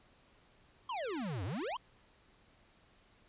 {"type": "exponential two-way sweep", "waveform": "square", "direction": "down then up", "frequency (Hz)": [1103, 85.1, 1103], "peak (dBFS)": -37, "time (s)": [0.89, 1.77], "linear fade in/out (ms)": 5, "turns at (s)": 1.44, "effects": ["pink hiss -66 dBFS RMS until 3.28 s", "resampled to 8000 Hz"]}